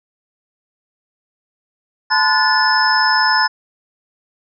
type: tone cluster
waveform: sine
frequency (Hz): 871 / 1022 / 1458 / 1740 / 5210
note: A5 / C6 / F#6 / A6 / E8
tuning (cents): -18 / -41 / -26 / -20 / -21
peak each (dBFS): -18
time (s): 2.1-3.48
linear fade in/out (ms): 20
effects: none